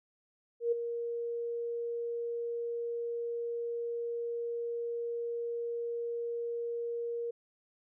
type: tone with ADSR envelope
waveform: sine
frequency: 470 Hz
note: A#4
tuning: 14 cents sharp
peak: -24 dBFS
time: 0.6-7.31 s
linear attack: 120 ms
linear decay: 11 ms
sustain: -9 dB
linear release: 8 ms
effects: none